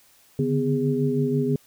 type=tone cluster; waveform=sine; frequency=142.6 / 148.7 / 250.8 / 409.7 Hz; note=C#3 / D3 / B3 / G#4; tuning=+49 / +22 / +27 / -24 cents; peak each=-26 / -28 / -24 / -25 dBFS; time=0.39-1.56 s; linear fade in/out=2 ms; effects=white hiss -57 dBFS RMS until 1.66 s